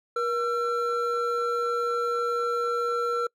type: tone pair together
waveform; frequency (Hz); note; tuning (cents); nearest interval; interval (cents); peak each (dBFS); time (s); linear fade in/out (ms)
triangle; 476.6 / 1348; A#4 / E6; +38 / +38; octave + tritone; 1800; -25; 0.16-3.27; 5
effects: noise-tail reverb RT60 0.1 s tail -25 dB re dry